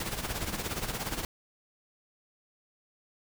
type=noise with tremolo; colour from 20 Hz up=pink; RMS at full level=-32 dBFS; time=0-1.25 s; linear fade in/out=2 ms; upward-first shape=sine; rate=17 Hz; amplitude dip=65%; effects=none